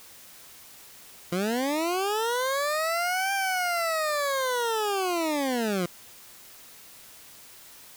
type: linear two-way sweep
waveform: 20% pulse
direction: up then down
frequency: 169.9 to 793 to 169.9 Hz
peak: -20 dBFS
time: 1.32-5.86 s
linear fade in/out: 5 ms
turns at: 3.33 s
effects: white hiss -49 dBFS RMS until 7.96 s